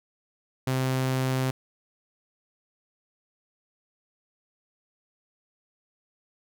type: tone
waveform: sawtooth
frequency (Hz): 130.5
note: C3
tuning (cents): -4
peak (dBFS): -20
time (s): 0.67-1.51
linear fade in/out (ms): 5
effects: none